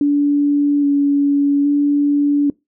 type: tone with vibrato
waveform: sine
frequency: 286.1 Hz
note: D4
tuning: 45 cents flat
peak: -11 dBFS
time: 0.01-2.5 s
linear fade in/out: 2 ms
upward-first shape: square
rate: 0.61 Hz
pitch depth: 13 cents each way
effects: noise-tail reverb RT60 0.2 s tail -22 dB re dry